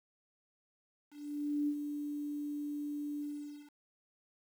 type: tone with ADSR envelope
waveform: sine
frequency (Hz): 292.9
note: D4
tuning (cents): -5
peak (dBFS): -29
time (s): 1.1-3.72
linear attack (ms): 580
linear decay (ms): 64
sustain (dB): -7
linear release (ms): 510
effects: 10-bit